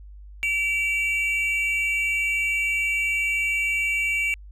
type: tone pair together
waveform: triangle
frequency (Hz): 2307 / 2747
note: D7 / F7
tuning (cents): -31 / -29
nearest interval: minor third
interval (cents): 302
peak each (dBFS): -21 / -25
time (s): 0.43-4.34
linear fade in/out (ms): 0
effects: added 50 Hz sine -40 dBFS peak until 4.51 s